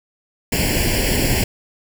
pink noise with comb filter, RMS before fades -18 dBFS, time 0.52-1.44 s, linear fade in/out 5 ms, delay 0.4 ms, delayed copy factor +0.95, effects none

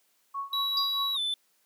sine tone with tremolo, 1108.7 Hz, C#6, in tune, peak -29 dBFS, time 0.34-1.17 s, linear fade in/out 10 ms, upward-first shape triangle, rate 4.8 Hz, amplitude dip 95%
triangle tone with pitch glide, 3900 to 3515 Hz, B7 to A7, -23 to -2 cents, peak -26 dBFS, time 0.53-1.34 s, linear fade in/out 2 ms, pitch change -179 cents, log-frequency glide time 1.14-1.19 s
sine tone with exponential decay, 4816 Hz, D8, 43 cents sharp, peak -24 dBFS, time 0.77-1.07 s, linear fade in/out 2 ms, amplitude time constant 64 ms
effects white hiss -69 dBFS RMS until 1.65 s + high-pass 200 Hz 12 dB/octave

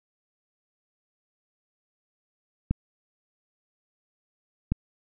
clicks, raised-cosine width 5 ms, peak -11 dBFS, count 2, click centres 2.71 / 4.72 s, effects none

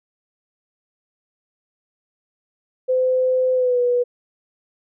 sine tone with pitch glide, 512 to 488.9 Hz, C5 to B4, -38 to -18 cents, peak -15 dBFS, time 2.88-4.04 s, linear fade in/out 20 ms, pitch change -80 cents, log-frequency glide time 3.54-3.8 s, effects none

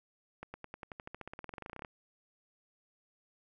accelerating click train, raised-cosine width 0.5 ms, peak -28 dBFS, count 25, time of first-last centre 0.43-1.848 s, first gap 110 ms, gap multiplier 0.94, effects none

